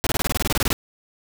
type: noise bursts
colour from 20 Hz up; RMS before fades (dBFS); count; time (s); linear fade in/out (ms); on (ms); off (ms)
pink; -21; 14; 0.04-0.73; 0; 27; 24
effects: none